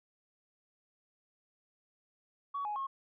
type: tone with pitch steps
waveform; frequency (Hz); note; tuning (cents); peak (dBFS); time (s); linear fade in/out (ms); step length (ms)
sine; 1127 / 836 / 1084; C#6 / G#5 / C#6; +28 / +11 / -39; -33; 2.54-2.87; 10; 110
effects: tanh soft clip ceiling -29 dBFS